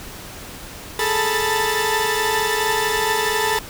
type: tone cluster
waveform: sawtooth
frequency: 419.2 / 443.7 / 890 / 981 / 1768 Hz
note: G#4 / A4 / A5 / B5 / A6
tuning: +16 / +14 / +20 / -12 / +8 cents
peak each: -21 dBFS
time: 0.99-3.59 s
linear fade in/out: 2 ms
effects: pink hiss -36 dBFS RMS until 3.69 s